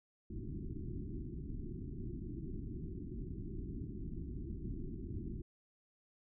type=low-pass noise; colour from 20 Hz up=pink; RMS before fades=-43 dBFS; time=0.3-5.42 s; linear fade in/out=5 ms; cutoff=380 Hz; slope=96 dB/octave; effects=none